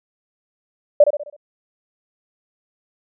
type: tone with echo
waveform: sine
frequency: 587.3 Hz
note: D5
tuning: in tune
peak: -5 dBFS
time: 1-1.04 s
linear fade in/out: 5 ms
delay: 65 ms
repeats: 5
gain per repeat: -7 dB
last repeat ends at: 1.365 s
effects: none